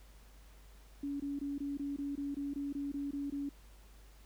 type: tone bursts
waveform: sine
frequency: 282.8 Hz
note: C#4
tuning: 35 cents sharp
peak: -35 dBFS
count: 13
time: 1.03-3.492 s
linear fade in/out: 5 ms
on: 170 ms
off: 21 ms
effects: added 50 Hz sine -55 dBFS peak until 4.25 s + pink hiss -64 dBFS RMS until 4.25 s